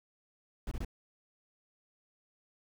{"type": "noise bursts", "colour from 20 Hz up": "brown", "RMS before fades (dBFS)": -36, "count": 3, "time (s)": [0.67, 0.848], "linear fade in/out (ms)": 2, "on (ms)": 44, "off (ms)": 23, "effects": []}